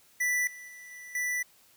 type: tone with level steps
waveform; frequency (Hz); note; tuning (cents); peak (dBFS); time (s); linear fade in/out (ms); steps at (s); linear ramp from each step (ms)
square; 1975.5; B6; 0; -26 / -44 / -46 / -44 / -29; 0.2-1.43; 10; 0.47 / 0.68 / 0.91 / 1.15; 2
effects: white hiss -61 dBFS RMS until 1.76 s